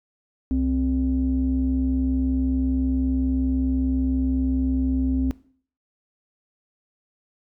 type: tone pair together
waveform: sine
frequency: 65.41 / 261.6 Hz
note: C2 / C4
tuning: 0 / 0 cents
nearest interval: 2 octaves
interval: 2400 cents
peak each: -23 / -20 dBFS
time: 0.51-5.31 s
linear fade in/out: 0 ms
effects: noise-tail reverb RT60 0.5 s tail -19 dB re dry + tanh soft clip ceiling -13 dBFS